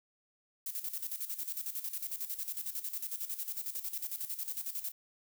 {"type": "noise with tremolo", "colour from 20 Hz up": "violet", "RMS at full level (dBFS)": -37, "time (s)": [0.66, 4.92], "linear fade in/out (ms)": 5, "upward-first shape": "square", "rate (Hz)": 11, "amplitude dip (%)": 70, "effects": []}